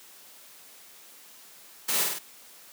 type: noise with echo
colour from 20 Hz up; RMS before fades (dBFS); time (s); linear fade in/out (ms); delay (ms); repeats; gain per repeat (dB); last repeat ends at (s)
white; -27; 1.88-2.04; 10; 50; 3; -3; 2.19
effects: white hiss -51 dBFS RMS until 2.72 s + high-pass 200 Hz 12 dB/octave